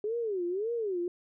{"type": "tone with vibrato", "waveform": "sine", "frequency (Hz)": 405.3, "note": "G#4", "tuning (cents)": -42, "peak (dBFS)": -29, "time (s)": [0.04, 1.08], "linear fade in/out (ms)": 2, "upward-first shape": "sine", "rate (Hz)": 1.8, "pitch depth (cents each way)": 270, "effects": []}